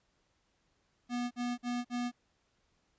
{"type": "tone bursts", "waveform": "square", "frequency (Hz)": 243.3, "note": "B3", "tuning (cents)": -26, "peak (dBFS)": -33, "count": 4, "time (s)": [1.09, 2.117], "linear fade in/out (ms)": 50, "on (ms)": 220, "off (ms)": 49, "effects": ["pink hiss -75 dBFS RMS until 2.98 s", "resampled to 16000 Hz"]}